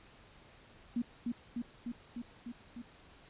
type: tone with echo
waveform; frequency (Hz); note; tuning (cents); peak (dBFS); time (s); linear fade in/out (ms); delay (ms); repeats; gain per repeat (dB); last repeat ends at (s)
sine; 238.5; A#3; +40; -30; 0.96-1.02; 5; 300; 6; -2; 2.82
effects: pink hiss -59 dBFS RMS until 3.29 s + resampled to 8000 Hz